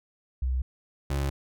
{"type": "tone pair in turn", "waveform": ["sine", "30% pulse"], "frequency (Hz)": [63.9, 69.57], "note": ["C2", "C#2"], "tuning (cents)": [-40, 7], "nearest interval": "minor second", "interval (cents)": 147, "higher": "second", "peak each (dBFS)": [-24, -23], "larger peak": "second", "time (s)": [[0.42, 0.62], [1.1, 1.3]], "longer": "neither", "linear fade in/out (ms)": 5, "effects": []}